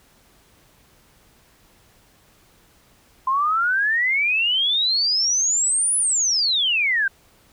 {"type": "exponential two-way sweep", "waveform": "sine", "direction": "up then down", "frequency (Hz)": [1031, 10140, 1534], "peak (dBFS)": -17, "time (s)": [3.27, 7.08], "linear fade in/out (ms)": 5, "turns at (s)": 5.97, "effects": ["pink hiss -56 dBFS RMS until 7.52 s"]}